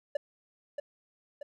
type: tone with echo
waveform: triangle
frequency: 578 Hz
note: D5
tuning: 28 cents flat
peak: -24 dBFS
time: 0.15-0.17 s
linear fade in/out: 5 ms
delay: 630 ms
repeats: 2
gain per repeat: -6 dB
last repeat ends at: 1.43 s
effects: none